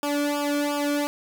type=tone with flanger; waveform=sawtooth; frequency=290 Hz; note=D4; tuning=22 cents flat; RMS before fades=-25 dBFS; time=0.03-1.07 s; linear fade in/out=0 ms; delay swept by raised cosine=0.49 to 1.08 ms; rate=2.8 Hz; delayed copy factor=-1; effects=9-bit